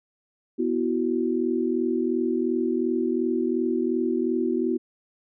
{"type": "chord", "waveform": "sine", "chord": "B suspended fourth", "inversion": "none", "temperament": "equal with one note detuned", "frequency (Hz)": [246.9, 329.6, 372.4], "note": ["B3", "E4", "F#4"], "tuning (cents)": [0, 0, 11], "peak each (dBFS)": -26, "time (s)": [0.58, 4.78], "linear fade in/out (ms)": 20, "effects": []}